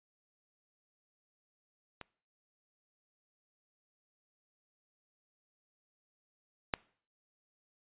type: clicks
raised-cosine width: 0.3 ms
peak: -27 / -13 dBFS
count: 2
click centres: 2.013 / 6.738 s
effects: noise-tail reverb RT60 0.5 s tail -23 dB re dry + resampled to 8000 Hz